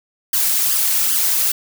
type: noise with flanger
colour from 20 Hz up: blue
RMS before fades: -17 dBFS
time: 0.33-1.52 s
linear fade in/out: 5 ms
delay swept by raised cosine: 0.61 to 3.21 ms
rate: 2.5 Hz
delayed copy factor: +0.85
effects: none